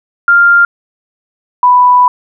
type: tone pair in turn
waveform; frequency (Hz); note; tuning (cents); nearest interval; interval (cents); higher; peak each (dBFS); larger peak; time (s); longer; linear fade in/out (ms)
sine; 1396.9 / 990.2; F6 / B5; 0 / +4; tritone; 596; first; -3; neither; 0.28-0.65 / 1.63-2.08; second; 2
effects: none